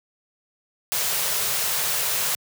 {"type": "band-stop noise", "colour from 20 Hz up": "white", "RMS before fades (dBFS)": -24, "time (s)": [0.92, 2.35], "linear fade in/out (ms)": 0, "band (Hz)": [180, 390], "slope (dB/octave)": 48, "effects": ["high-pass 100 Hz 12 dB/octave"]}